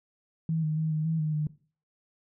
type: tone with pitch steps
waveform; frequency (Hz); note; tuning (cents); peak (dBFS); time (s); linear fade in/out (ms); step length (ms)
sine; 161.3 / 154.7 / 158.1 / 154.9 / 161.6 / 154.4 / 151.8; E3 / D#3 / D#3 / D#3 / E3 / D#3 / D#3; -37 / -10 / +28 / -7 / -34 / -13 / -42; -25; 0.49-1.47; 2; 140
effects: noise-tail reverb RT60 0.4 s tail -18 dB re dry